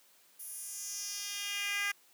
10% pulse tone with high-pass filter sweep, 405.2 Hz, G#4, 43 cents flat, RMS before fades -38 dBFS, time 0.39-1.92 s, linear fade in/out 10 ms, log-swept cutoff 12000 to 1800 Hz, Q 2.1, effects white hiss -64 dBFS RMS until 2.13 s + high-pass 200 Hz 12 dB/octave

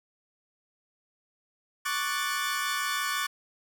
sawtooth chord, D major seventh, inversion third, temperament equal, 1108.7 / 1174.7 / 1480 / 1760 Hz, C#6 / D6 / F#6 / A6, 0 / 0 / 0 / 0 cents, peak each -30 dBFS, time 1.85-3.27 s, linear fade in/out 10 ms, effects none

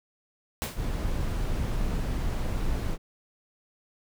pink noise with exponential decay, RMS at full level -29 dBFS, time 0.62-0.92 s, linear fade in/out 0 ms, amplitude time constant 64 ms
brown noise, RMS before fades -28 dBFS, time 0.75-2.98 s, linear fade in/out 50 ms
effects none

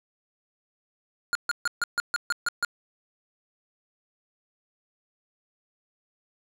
square tone bursts, 1424 Hz, F6, 33 cents sharp, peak -23 dBFS, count 9, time 1.33-2.648 s, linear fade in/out 0 ms, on 22 ms, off 140 ms, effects low-pass 10000 Hz 12 dB/octave

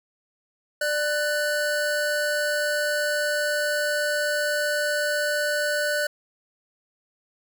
square tone pair together, 592.1 / 1492 Hz, D5 / F#6, +14 / +14 cents, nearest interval octave + major third, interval 1600 cents, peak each -26 dBFS, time 0.81-6.07 s, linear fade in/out 5 ms, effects none

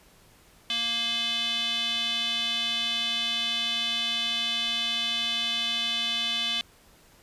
square tone with band-pass filter, 233.1 Hz, A#3, in tune, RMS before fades -28 dBFS, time 0.7-6.61 s, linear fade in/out 0 ms, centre 3300 Hz, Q 7.4, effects pink hiss -57 dBFS RMS until 7.22 s + resampled to 32000 Hz

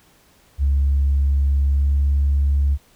sine tone with pitch glide, 69.6 to 70.33 Hz, C#2 to C#2, +8 to +26 cents, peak -13 dBFS, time 0.58-2.78 s, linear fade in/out 50 ms, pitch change +18 cents, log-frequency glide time 1.72-1.88 s, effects tanh soft clip ceiling -11 dBFS + pink hiss -55 dBFS RMS until 2.95 s

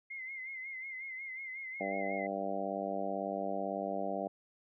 sine tone with vibrato, 2096 Hz, C7, 2 cents sharp, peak -40 dBFS, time 0.1-2.27 s, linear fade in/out 10 ms, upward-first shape sine, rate 5.5 Hz, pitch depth 58 cents each way
harmonic tone, 98 Hz, G2, in tune, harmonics 2 / 3 / 4 / 5 / 6 / 7 / 8, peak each -42 / -43 / -45 / -43 / -39 / -39 / -43 dBFS, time 1.8-4.28 s, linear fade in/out 10 ms
effects none

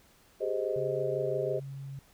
sine chord, Ab major seventh, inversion third, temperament just, 389.3 / 415.3 / 519.1 / 623 Hz, G4 / Ab4 / C5 / Eb5, -12 / 0 / -14 / +2 cents, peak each -34 dBFS, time 0.4-1.6 s, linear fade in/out 20 ms
sine tone, 137 Hz, C#3, 20 cents flat, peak -38 dBFS, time 0.76-1.99 s, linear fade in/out 0 ms
effects pink hiss -62 dBFS RMS until 2.13 s

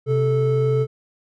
triangle tone pair together, 130 / 437 Hz, C3 / A4, -11 / -12 cents, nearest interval octave + major sixth, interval 2099 cents, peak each -17 dBFS, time 0.06-0.87 s, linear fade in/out 50 ms, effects none

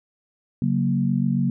sine chord, F# major, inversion second, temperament equal, 138.59 / 185 / 233.1 Hz, C#3 / F#3 / A#3, 0 / 0 / 0 cents, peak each -23 dBFS, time 0.62-1.5 s, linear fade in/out 2 ms, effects none

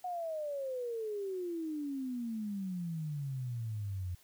sine exponential sweep, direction down, 736 to 87.31 Hz, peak -35 dBFS, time 0.04-4.15 s, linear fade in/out 5 ms, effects white hiss -64 dBFS RMS until 4.23 s

